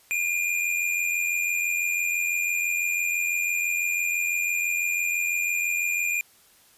square tone pair together, 2403 / 2489 Hz, D7 / D#7, +39 / 0 cents, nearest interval minor second, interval 61 cents, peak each -25 / -31 dBFS, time 0.11-6.21 s, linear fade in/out 0 ms, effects white hiss -57 dBFS RMS until 6.77 s + resampled to 32000 Hz

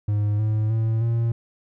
triangle tone with pitch steps, 104.1 / 107.9 / 111.83 / 115.91 Hz, G#2 / A2 / A2 / A#2, +5 / -33 / +29 / -9 cents, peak -17 dBFS, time 0.08-1.32 s, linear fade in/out 5 ms, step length 310 ms, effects none

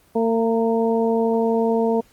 harmonic tone with a mistuned harmonic, 227.2 Hz, A#3, 44 cents flat, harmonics 1 / 2 / 3 / 4, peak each -21 / -19 / -26 / -28 dBFS, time 0.15-2.01 s, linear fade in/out 10 ms, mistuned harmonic 4, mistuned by +22 cents, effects pink hiss -56 dBFS RMS until 2.12 s + Opus 24 kbps

